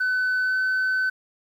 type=tone with pitch glide; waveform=sine; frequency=1508 to 1518.5 Hz; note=F#6 to F#6; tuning=+32 to +44 cents; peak=-18 dBFS; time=0-1.1 s; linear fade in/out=10 ms; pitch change=+12 cents; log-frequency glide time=0.42-0.55 s; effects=tanh soft clip ceiling -19 dBFS + 9-bit